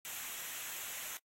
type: noise with comb filter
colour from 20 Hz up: white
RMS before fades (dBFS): -43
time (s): 0.05-1.17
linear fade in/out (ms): 0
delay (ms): 0.21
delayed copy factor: -0.6
effects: noise-tail reverb RT60 0.1 s tail -24 dB re dry + AAC 48 kbps